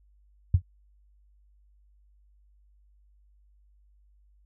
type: tone with exponential decay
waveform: sine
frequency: 88.3 Hz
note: F2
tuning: 20 cents sharp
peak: -13 dBFS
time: 0.54-0.62 s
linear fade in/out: 5 ms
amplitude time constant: 17 ms
effects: added 50 Hz sine -58 dBFS peak until 4.45 s